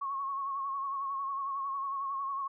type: tone with vibrato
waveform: sine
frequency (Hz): 1097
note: C#6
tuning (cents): -18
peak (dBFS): -32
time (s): 0.01-2.48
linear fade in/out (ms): 10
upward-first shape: sine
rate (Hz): 11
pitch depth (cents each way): 44
effects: none